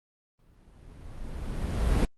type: noise with exponential growth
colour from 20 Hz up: brown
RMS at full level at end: -20 dBFS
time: 0.39-2.05 s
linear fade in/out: 2 ms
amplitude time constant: 360 ms
effects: Opus 32 kbps